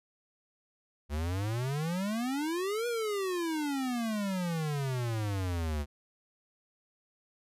square exponential two-way sweep, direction up then down, 70.8 to 485 to 70.8 Hz, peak -31 dBFS, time 1.09-5.86 s, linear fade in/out 50 ms, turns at 2.87 s, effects resampled to 32000 Hz

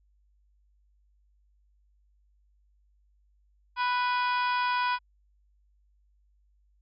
harmonic tone with a mistuned harmonic, 493.9 Hz, B4, in tune, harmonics 2 / 3 / 4 / 5 / 6 / 7 / 8 / 9 / 10, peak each -26 / -32 / -41 / -36 / -47 / -40 / -48 / -48 / -44 dBFS, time 3.76-4.99 s, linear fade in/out 50 ms, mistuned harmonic 7, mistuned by -57 cents, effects added 50 Hz sine -63 dBFS peak until 6.81 s

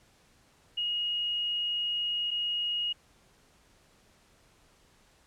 sine tone pair in turn, 2878 / 2878 Hz, F#7 / F#7, -49 / -49 cents, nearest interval unison, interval 0 cents, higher neither, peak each -28 / -28 dBFS, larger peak neither, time 0.77-2.31 / 2.31-2.93 s, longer first, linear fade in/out 10 ms, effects pink hiss -63 dBFS RMS until 5.26 s + low-pass 10000 Hz 12 dB/octave

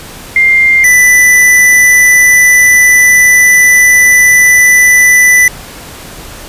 sine / square tone pair in turn, 2100 / 1988.5 Hz, C7 / B6, +6 / +11 cents, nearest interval minor second, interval 95 cents, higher first, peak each -3 dBFS, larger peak neither, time 0.36-0.84 / 0.84-5.48 s, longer second, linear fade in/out 2 ms, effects pink hiss -28 dBFS RMS until 6.48 s + resampled to 32000 Hz

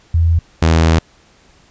sine / sawtooth tone pair in turn, 83.2 / 81.3 Hz, E2 / E2, +17 / -23 cents, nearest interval unison, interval 40 cents, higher first, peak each -9 / -5 dBFS, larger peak second, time 0.14-0.39 / 0.62-0.99 s, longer second, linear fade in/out 5 ms, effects pink hiss -50 dBFS RMS until 1.7 s + resampled to 16000 Hz

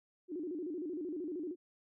sine tone with vibrato, 329.6 Hz, E4, in tune, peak -37 dBFS, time 0.28-1.56 s, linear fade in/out 50 ms, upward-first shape square, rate 13 Hz, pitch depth 160 cents each way, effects none

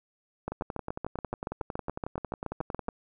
two click trains, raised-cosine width 1 ms, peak -20 / -18 dBFS, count 27 / 18, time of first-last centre 0.52-2.884 / 0.48-2.888 s, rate 11 / 7.06 Hz, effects none

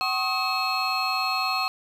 triangle tone cluster, 758 / 1080 / 1263 / 2586 / 4268 Hz, F#5 / C#6 / D#6 / E7 / C8, +42 / -45 / +26 / -34 / +34 cents, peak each -28 dBFS, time 0.01-1.68 s, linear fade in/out 0 ms, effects none

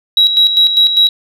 sine tone with tremolo, 3868 Hz, B7, 37 cents flat, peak -4 dBFS, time 0.17-1.09 s, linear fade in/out 2 ms, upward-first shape square, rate 5 Hz, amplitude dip 60%, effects tanh soft clip ceiling -1 dBFS

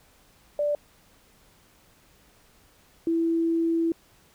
sine tone pair in turn, 587 / 331.1 Hz, D5 / E4, -1 / +8 cents, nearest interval minor seventh, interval 991 cents, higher first, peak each -22 / -21 dBFS, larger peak second, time 0.59-0.75 / 3.07-3.92 s, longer second, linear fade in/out 2 ms, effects pink hiss -59 dBFS RMS until 4.34 s

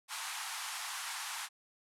pink band-pass noise, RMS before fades -41 dBFS, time 0.08-1.49 s, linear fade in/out 50 ms, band 820 to 12000 Hz, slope 48 dB/octave, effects none

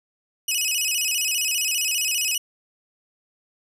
15% pulse tone with vibrato, 2738 Hz, F7, 35 cents flat, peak -14 dBFS, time 0.48-2.38 s, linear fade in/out 5 ms, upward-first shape square, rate 15 Hz, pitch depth 120 cents each way, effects none

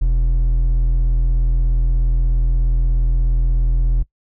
triangle tone with hard clipping, 41.59 Hz, E1, 16 cents sharp, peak -14 dBFS, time 0.01-4.03 s, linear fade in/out 10 ms, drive 8 dB, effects noise-tail reverb RT60 0.1 s tail -21 dB re dry

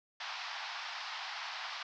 pink band-pass noise, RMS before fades -42 dBFS, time 0.2-1.83 s, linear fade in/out 5 ms, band 760 to 5300 Hz, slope 48 dB/octave, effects none

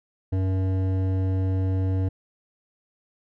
sine tone with hard clipping, 94.4 Hz, F#2, 35 cents sharp, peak -23 dBFS, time 0.32-2.09 s, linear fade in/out 10 ms, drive 12 dB, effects none

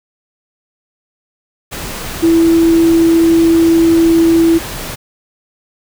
sine tone in noise, 330.8 Hz, E4, 6 cents sharp, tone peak -6 dBFS, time 2.22-4.59 s, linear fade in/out 20 ms, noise pink, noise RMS -24 dBFS, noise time 1.71-4.96 s, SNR +15 dB, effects none

